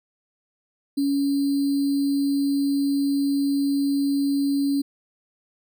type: tone with sample-and-hold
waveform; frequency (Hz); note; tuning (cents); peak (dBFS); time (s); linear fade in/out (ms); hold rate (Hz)
sine; 280; C#4; +18; -19; 0.97-4.82; 10; 4410
effects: none